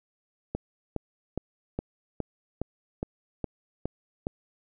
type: click train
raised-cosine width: 2 ms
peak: -16 dBFS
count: 10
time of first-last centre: 0.55-4.269 s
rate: 2.42 Hz
effects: none